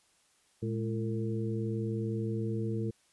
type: harmonic tone with a mistuned harmonic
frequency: 113.2 Hz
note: A2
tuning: 50 cents sharp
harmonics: 1 / 2 / 3 / 4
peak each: -33 / -36 / -38 / -39 dBFS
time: 0.62-2.91 s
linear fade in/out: 10 ms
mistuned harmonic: 2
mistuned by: -110 cents
effects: white hiss -68 dBFS RMS until 3.12 s + resampled to 24000 Hz